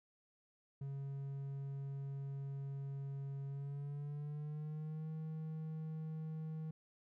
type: tone with pitch glide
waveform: triangle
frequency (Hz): 138.2 to 157.84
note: C#3 to D#3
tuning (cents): -5 to +25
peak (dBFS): -39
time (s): 0.81-6.71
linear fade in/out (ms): 5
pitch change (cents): +230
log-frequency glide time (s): 3.47-5.09
effects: none